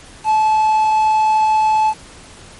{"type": "tone with quantisation", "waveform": "triangle", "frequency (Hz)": 867, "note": "A5", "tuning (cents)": -26, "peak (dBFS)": -9, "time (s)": [0.24, 1.94], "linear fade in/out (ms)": 50, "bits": 6, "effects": ["pink hiss -40 dBFS RMS until 2.59 s", "MP3 48 kbps"]}